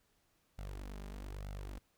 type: tone with flanger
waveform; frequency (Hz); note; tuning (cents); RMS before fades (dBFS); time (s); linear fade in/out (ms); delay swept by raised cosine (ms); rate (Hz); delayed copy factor
sawtooth; 49; G1; 0; -45; 0.58-1.79; 10; 1.4 to 5; 1.1; +0.7
effects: pink hiss -75 dBFS RMS until 1.97 s